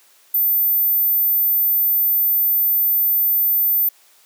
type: tone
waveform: sine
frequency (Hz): 14080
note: A9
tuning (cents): 0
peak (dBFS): -14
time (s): 0.34-3.89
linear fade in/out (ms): 5
effects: white hiss -53 dBFS RMS until 4.25 s + high-pass 400 Hz 12 dB/octave